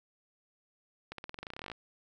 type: accelerating click train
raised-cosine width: 0.3 ms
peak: -25 dBFS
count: 18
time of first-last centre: 1.12-1.717 s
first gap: 63 ms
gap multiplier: 0.92
effects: none